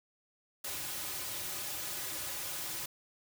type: noise with comb filter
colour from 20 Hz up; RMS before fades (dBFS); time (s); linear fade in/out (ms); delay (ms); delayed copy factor
white; -39; 0.64-2.86; 5; 4.4; -0.7
effects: none